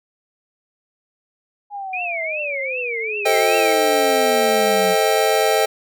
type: exponential sweep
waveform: sine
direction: down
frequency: 830.6 to 181.9 Hz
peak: -26 dBFS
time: 1.7-4.96 s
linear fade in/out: 50 ms
type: tone with vibrato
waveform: sine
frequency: 2371 Hz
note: D7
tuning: 16 cents sharp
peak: -23 dBFS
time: 1.93-3.73 s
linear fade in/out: 5 ms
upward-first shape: triangle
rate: 2.6 Hz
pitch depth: 250 cents each way
type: chord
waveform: square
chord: A half-diminished seventh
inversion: none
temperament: just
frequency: 440 / 528 / 633.6 / 792 Hz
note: A4 / C5 / Eb5 / G5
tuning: 0 / +16 / +31 / +18 cents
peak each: -20 / -23 / -21 / -21 dBFS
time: 3.25-5.66 s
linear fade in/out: 10 ms
effects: none